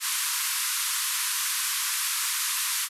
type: band-pass noise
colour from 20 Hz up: white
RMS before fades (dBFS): -28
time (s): 0-2.89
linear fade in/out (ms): 50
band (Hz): 960 to 13000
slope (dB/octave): 96
effects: none